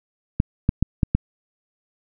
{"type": "clicks", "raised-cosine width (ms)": 5, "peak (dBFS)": -4, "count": 5, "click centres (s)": [0.401, 0.691, 0.826, 1.032, 1.15], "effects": []}